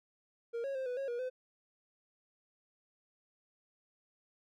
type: tone with pitch steps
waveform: triangle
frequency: 467 / 549 / 526 / 495.2 / 546 / 478.7 / 510 Hz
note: A#4 / C#5 / C5 / B4 / C#5 / A#4 / C5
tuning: +3 / -17 / +9 / +5 / -26 / +46 / -44 cents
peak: -33 dBFS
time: 0.53-1.3 s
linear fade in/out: 20 ms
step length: 110 ms
effects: none